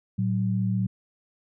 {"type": "tone pair together", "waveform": "sine", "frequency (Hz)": [113.26, 188.3], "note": ["A#2", "F#3"], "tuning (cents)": [-49, 31], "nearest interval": "major sixth", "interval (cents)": 880, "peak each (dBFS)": -25, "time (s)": [0.18, 0.87], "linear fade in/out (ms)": 10, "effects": []}